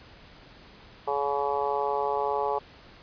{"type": "harmonic tone", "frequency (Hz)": 141.7, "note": "C#3", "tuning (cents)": 38, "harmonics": [3, 4, 5, 6, 7, 8], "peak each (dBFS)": [-30, -33, -34, -29, -35, -35], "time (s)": [1.07, 2.59], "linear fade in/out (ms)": 10, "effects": ["pink hiss -51 dBFS RMS until 3.02 s", "resampled to 11025 Hz"]}